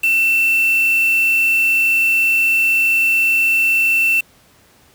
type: tone with quantisation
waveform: sine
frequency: 2681 Hz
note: E7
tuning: 29 cents sharp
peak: -12 dBFS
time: 0.03-4.21 s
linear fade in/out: 10 ms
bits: 4
effects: pink hiss -51 dBFS RMS until 4.94 s + high-pass 60 Hz 12 dB/octave